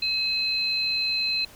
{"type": "tone pair together", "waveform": "sine", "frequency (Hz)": [2571, 4084], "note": ["E7", "C8"], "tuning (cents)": [-44, -43], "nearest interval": "minor sixth", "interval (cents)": 801, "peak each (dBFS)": [-28, -24], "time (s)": [0.02, 1.45], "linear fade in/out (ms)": 5, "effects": ["pink hiss -49 dBFS RMS until 1.55 s"]}